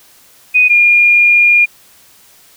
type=tone pair in turn; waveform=sine; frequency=2489 / 2418 Hz; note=D#7 / D7; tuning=0 / +50 cents; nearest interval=minor second; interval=50 cents; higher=first; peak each=-5 dBFS; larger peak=neither; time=0.54-0.69 / 0.69-1.66 s; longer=second; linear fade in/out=20 ms; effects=white hiss -45 dBFS RMS until 2.56 s